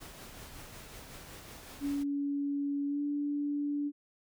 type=noise with tremolo; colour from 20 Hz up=pink; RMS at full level=-47 dBFS; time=0-2.04 s; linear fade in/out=20 ms; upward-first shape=triangle; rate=5.4 Hz; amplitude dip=35%
type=tone with pitch glide; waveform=sine; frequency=283.7 to 289.5 Hz; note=C#4 to D4; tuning=+40 to -25 cents; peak=-30 dBFS; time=1.8-3.92 s; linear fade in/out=50 ms; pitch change=+35 cents; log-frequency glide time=2.87-3.01 s
effects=none